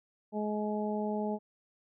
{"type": "harmonic tone", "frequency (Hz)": 211.1, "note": "G#3", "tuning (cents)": 29, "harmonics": [1, 2, 3, 4], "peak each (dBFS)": [-33, -36, -38, -39], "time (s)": [0.32, 1.39], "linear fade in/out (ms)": 50, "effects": []}